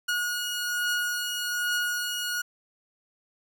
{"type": "beating tone pair", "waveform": "sawtooth", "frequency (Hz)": [1446, 1447.2], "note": ["F#6", "F#6"], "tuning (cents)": [-40, -39], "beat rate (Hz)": 1.2, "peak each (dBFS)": [-24, -30], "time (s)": [0.08, 2.42], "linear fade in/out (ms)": 10, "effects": []}